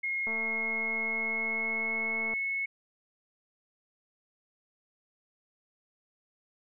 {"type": "tone with pitch glide", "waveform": "sine", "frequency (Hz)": [2153, 2194], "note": ["C7", "C#7"], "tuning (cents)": [49, -18], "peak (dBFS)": -29, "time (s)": [0.03, 2.66], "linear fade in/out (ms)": 10, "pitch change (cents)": 33, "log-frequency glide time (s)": [0.21, 2.38]}
{"type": "click train", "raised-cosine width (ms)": 1, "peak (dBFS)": -29, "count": 464, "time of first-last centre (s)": [0.27, 2.337], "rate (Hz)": 224}
{"effects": []}